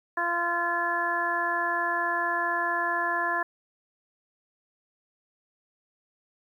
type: harmonic tone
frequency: 344.4 Hz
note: F4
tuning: 24 cents flat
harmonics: 1 / 2 / 3 / 4 / 5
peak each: -37 / -32 / -29 / -35 / -28 dBFS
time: 0.17-3.43 s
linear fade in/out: 5 ms
effects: 10-bit